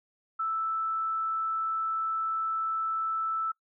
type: tone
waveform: sine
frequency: 1318.5 Hz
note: E6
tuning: in tune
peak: -27 dBFS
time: 0.39-3.52 s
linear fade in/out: 10 ms
effects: noise-tail reverb RT60 0.1 s tail -22 dB re dry